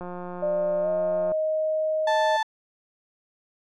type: click train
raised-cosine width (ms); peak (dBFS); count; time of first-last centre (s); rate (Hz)
1; -23; 234; 0.01-1.319; 178
type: tone with pitch glide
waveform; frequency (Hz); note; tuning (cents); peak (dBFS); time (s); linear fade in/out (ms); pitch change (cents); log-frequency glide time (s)
sine; 597 to 625.6; D5 to D#5; +28 to +9; -22; 0.42-2.37; 10; +81; 0.81-0.88
type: tone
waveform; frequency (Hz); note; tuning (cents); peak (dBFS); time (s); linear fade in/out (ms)
35% pulse; 880; A5; 0; -20; 2.07-2.43; 5
effects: low-pass 4000 Hz 12 dB/octave